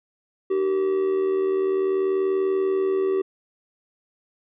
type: tone with amplitude modulation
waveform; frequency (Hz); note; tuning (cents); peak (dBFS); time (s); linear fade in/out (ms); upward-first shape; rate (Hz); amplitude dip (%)
triangle; 383.8; G4; -37; -15; 0.5-3.22; 10; sine; 80.5; 55
effects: resampled to 8000 Hz

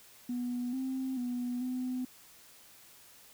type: tone with pitch steps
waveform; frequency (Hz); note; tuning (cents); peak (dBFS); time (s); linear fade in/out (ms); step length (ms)
sine; 245.1 / 262.3 / 245.5 / 253.2; B3 / C4 / B3 / B3; -13 / +4 / -10 / +43; -31; 0.29-2.05; 5; 440
effects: tanh soft clip ceiling -28 dBFS + white hiss -57 dBFS RMS until 3.33 s

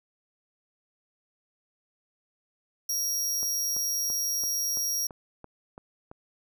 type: tone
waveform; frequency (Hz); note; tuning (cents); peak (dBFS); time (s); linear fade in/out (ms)
sawtooth; 5650; F8; +19; -24; 2.89-5.07; 5
type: click train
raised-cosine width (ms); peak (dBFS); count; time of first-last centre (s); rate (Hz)
1; -29; 9; 3.43-6.115; 2.98
effects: none

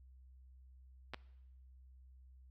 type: clicks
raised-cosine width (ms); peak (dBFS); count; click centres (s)
0.3; -27; 2; 1.136 / 1.144
effects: noise-tail reverb RT60 0.9 s tail -21 dB re dry + added 64 Hz sine -57 dBFS peak until 2.5 s

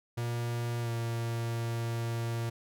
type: tone with pitch glide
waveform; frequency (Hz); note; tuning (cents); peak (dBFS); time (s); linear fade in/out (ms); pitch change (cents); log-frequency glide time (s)
45% pulse; 118.6 to 116.29; A#2 to A#2; +30 to -4; -31; 0.17-2.5; 10; -34; 0.81-0.9
effects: none

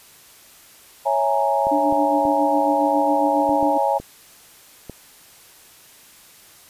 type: chord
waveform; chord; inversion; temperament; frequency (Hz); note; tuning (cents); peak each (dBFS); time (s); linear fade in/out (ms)
sine; A# half-diminished seventh; first; equal; 554.4 / 659.3 / 830.6 / 932.3; C#5 / E5 / G#5 / A#5; 0 / 0 / 0 / 0; -22 / -24 / -20 / -24; 1.05-3.99; 20
type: clicks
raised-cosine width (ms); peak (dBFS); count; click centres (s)
2; -19; 7; 1.669 / 1.925 / 2.253 / 3.493 / 3.628 / 4 / 4.897
type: tone with tremolo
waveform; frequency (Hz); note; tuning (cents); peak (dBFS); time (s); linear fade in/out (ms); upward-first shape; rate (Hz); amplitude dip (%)
sine; 293.7; D4; 0; -19; 1.71-3.78; 10; sine; 7.3; 60
effects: white hiss -48 dBFS RMS until 6.69 s + resampled to 32000 Hz

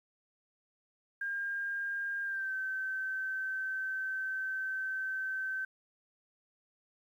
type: tone with pitch glide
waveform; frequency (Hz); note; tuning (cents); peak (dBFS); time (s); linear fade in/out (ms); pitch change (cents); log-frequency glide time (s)
sine; 1608 to 1541.6; G6 to G6; +44 to -29; -33; 1.21-5.65; 5; -73; 2.23-2.53
effects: 11-bit

